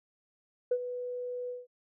sine tone with ADSR envelope, 493.9 Hz, B4, in tune, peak -22 dBFS, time 0.71-1.67 s, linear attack 7 ms, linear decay 60 ms, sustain -12 dB, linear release 180 ms, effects tanh soft clip ceiling -19 dBFS

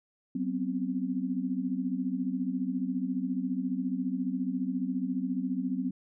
sine tone cluster, 188.7 / 248.7 / 263.2 Hz, F#3 / B3 / C4, +34 / +12 / +10 cents, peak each -34 / -33 / -32 dBFS, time 0.35-5.91 s, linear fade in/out 5 ms, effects none

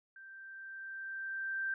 sine tone with level ramp, 1568 Hz, G6, in tune, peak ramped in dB -50 to -32 dBFS, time 0.16-1.74 s, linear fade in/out 2 ms, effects none

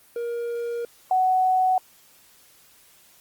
triangle / sine tone pair in turn, 471.8 / 745.4 Hz, A#4 / F#5, +21 / +13 cents, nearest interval minor sixth, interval 792 cents, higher second, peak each -24 / -17 dBFS, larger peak second, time 0.16-0.85 / 1.11-1.78 s, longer first, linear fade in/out 2 ms, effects white hiss -55 dBFS RMS until 3.2 s + Opus 32 kbps

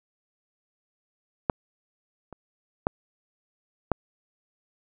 clicks, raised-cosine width 1 ms, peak -7 / -27 / -8 / -7 dBFS, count 4, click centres 1.498 / 2.327 / 2.869 / 3.917 s, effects none

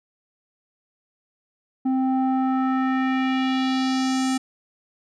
square tone with low-pass filter sweep, 261.6 Hz, C4, in tune, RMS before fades -22 dBFS, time 1.85-4.38 s, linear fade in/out 10 ms, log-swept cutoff 550 to 8300 Hz, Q 1.9, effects none

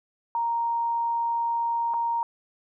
sine tone with dropouts, 932.3 Hz, A#5, in tune, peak -23 dBFS, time 0.35-2.23 s, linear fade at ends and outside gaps 1 ms, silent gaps 1.937-1.941 s, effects none

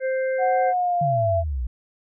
harmonic tone, 523.3 Hz, C5, in tune, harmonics 1 / 3 / 4, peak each -21 / -33 / -37 dBFS, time 0-0.74 s, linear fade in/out 50 ms
sine tone with pitch glide, 740 to 670.8 Hz, F#5 to E5, 0 to +30 cents, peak -19 dBFS, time 0.38-1.44 s, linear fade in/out 50 ms, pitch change -170 cents, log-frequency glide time 0.63-1.25 s
sine exponential sweep, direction down, 155.56 to 56.7 Hz, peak -23 dBFS, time 1.01-1.67 s, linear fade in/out 5 ms
effects none

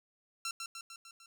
10% pulse tone with echo, 1355 Hz, E6, 47 cents sharp, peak -27 dBFS, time 0.45-0.51 s, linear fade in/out 2 ms, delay 150 ms, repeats 5, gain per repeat -4 dB, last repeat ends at 1.26 s, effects none

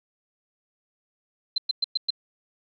sine tone bursts, 4087 Hz, C8, 41 cents flat, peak -20 dBFS, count 5, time 1.56-2.105 s, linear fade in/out 5 ms, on 21 ms, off 110 ms, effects none

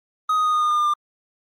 triangle tone with pitch steps, 1255 / 1246.3 / 1237.7 / 1229.2 / 1220.7 / 1212.3 / 1203.9 / 1195.6 Hz, D#6 / D#6 / D#6 / D#6 / D#6 / D#6 / D6 / D6, +15 / +2 / -9 / -21 / -33 / -45 / +43 / +31 cents, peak -15 dBFS, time 0.29-0.938 s, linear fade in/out 5 ms, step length 81 ms, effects Opus 32 kbps

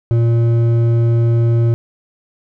sine tone with hard clipping, 116.54 Hz, A#2, in tune, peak -12 dBFS, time 0.11-1.74 s, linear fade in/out 0 ms, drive 8 dB, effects none

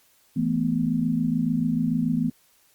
sine chord, E suspended fourth, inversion none, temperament equal, 164.81 / 220 / 246.9 Hz, E3 / A3 / B3, 0 / 0 / 0 cents, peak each -26 / -26 / -24 dBFS, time 0.36-2.3 s, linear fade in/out 10 ms, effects white hiss -61 dBFS RMS until 2.74 s + Opus 48 kbps

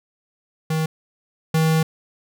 square tone pair in turn, 158.5 / 159.6 Hz, D#3 / D#3, +32 / +44 cents, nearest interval unison, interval 12 cents, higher second, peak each -20 / -16 dBFS, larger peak second, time 0.7-0.86 / 1.54-1.83 s, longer second, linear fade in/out 5 ms, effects none

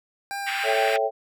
25% pulse tone with vibrato, 793 Hz, G5, 20 cents sharp, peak -25 dBFS, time 0.31-0.96 s, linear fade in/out 0 ms, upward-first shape sine, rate 3.3 Hz, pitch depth 13 cents each way
white band-pass noise, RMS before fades -29 dBFS, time 0.46-0.98 s, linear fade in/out 20 ms, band 1500 to 2600 Hz, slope 24 dB/octave
sine chord, A dominant seventh, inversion none, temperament equal, 440 / 554.4 / 659.3 / 784 Hz, A4 / C#5 / E5 / G5, 0 / 0 / 0 / 0 cents, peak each -26 dBFS, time 0.63-1.11 s, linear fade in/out 50 ms
effects none

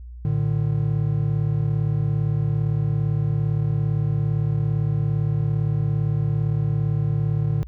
triangle tone pair together, 112.37 / 150 Hz, A2 / D3, +37 / +37 cents, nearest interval perfect fourth, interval 500 cents, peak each -20 / -20 dBFS, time 0.25-7.63 s, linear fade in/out 0 ms, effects added 60 Hz sine -35 dBFS peak until 7.67 s

